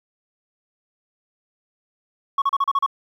sine tone bursts, 1108.7 Hz, C#6, in tune, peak -13 dBFS, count 7, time 2.38-2.863 s, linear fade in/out 5 ms, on 39 ms, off 35 ms, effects tanh soft clip ceiling -15 dBFS + 9-bit

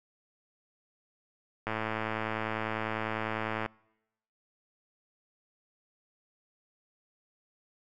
click train, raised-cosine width 0.5 ms, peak -17 dBFS, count 220, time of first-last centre 1.67-3.661 s, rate 110 Hz, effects noise-tail reverb RT60 0.9 s tail -26 dB re dry

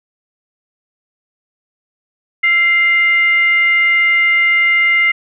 sine tone with frequency modulation, 2093 Hz, C7, in tune, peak -9 dBFS, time 2.43-5.12 s, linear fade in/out 10 ms, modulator 741 Hz, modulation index 0.35, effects none

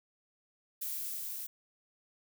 violet noise with level ramp, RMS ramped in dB -37 to -41 dBFS, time 0.81-1.47 s, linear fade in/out 10 ms, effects none

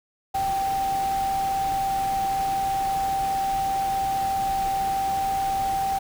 sine tone in noise, 780 Hz, G5, 9 cents flat, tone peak -22 dBFS, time 0.34-5.99 s, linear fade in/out 10 ms, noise pink, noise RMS -36 dBFS, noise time 0.34-5.99 s, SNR +11 dB, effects none

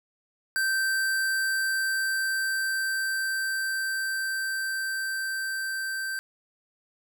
square tone with level ramp, 1559 Hz, G6, 10 cents flat, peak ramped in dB -24 to -30 dBFS, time 0.56-6.19 s, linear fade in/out 0 ms, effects none

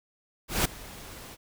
pink noise with ADSR envelope, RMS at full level -23 dBFS, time 0.48-1.37 s, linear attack 170 ms, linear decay 8 ms, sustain -21 dB, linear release 42 ms, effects none

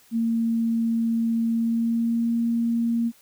sine tone with pitch glide, 228.9 to 232.5 Hz, A#3 to A#3, -31 to -4 cents, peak -20 dBFS, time 0.11-3.12 s, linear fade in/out 50 ms, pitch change +27 cents, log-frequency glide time 1.5-2.33 s, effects white hiss -56 dBFS RMS until 3.21 s

